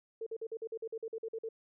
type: tone bursts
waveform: sine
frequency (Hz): 448.6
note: A4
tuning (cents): +34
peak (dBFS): -36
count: 13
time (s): 0.21-1.489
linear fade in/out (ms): 5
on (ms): 55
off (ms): 47
effects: none